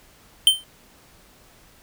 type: tone with exponential decay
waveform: square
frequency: 3109 Hz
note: G7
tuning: 15 cents flat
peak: -8 dBFS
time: 0.47-0.64 s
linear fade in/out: 1 ms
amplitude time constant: 35 ms
effects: pink hiss -53 dBFS RMS until 1.82 s